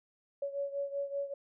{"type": "beating tone pair", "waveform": "sine", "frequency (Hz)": [560, 565.2], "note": ["C#5", "C#5"], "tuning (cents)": [18, 34], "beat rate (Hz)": 5.2, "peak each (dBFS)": [-35, -39], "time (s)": [0.42, 1.34], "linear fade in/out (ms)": 5, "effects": []}